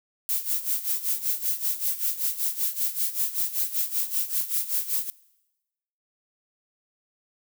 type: noise with tremolo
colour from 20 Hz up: violet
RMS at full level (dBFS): -24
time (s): 0.29-5.1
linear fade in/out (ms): 0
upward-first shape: sine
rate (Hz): 5.2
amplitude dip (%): 80
effects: noise-tail reverb RT60 1.0 s tail -22 dB re dry